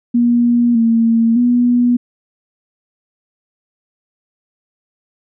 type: tone with pitch steps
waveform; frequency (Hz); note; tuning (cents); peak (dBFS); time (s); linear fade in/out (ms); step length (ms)
sine; 238.9 / 228.6 / 243.2; A#3 / A#3 / B3; +43 / -34 / -26; -9; 0.14-1.97; 10; 610
effects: none